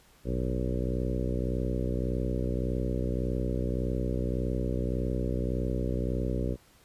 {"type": "harmonic tone with a mistuned harmonic", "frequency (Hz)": 61.74, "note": "B1", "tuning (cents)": 0, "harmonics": [1, 2, 3, 4, 5, 6, 7, 8, 9], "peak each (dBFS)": [-31, -34, -36, -37, -38, -39, -39, -40, -41], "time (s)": [0.24, 6.57], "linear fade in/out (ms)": 50, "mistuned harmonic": 1, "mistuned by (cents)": -150, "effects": ["pink hiss -60 dBFS RMS until 6.84 s", "resampled to 32000 Hz"]}